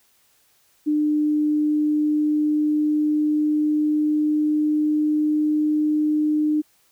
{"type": "tone with pitch glide", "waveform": "sine", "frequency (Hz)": [300.6, 303.4], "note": ["D4", "D#4"], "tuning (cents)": [40, -44], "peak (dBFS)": -17, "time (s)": [0.86, 6.62], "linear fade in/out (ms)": 20, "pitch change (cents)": 16, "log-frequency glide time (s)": [1.25, 5.7], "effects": ["white hiss -61 dBFS RMS until 6.91 s"]}